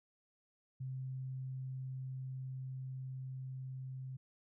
sine tone with level ramp, 130.81 Hz, C3, in tune, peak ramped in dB -39 to -42 dBFS, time 0.8-4.17 s, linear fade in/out 10 ms, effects none

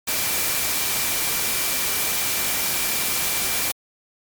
sine tone in noise, 2349 Hz, D7, in tune, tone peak -33 dBFS, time 0.07-3.72 s, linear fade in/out 10 ms, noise white, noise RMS -23 dBFS, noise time 0.07-3.72 s, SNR -13 dB, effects MP3 96 kbps

